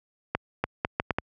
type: accelerating click train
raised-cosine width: 0.5 ms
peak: -9 dBFS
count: 6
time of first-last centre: 0.35-1.185 s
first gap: 290 ms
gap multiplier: 0.72
effects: high-pass 60 Hz 12 dB/octave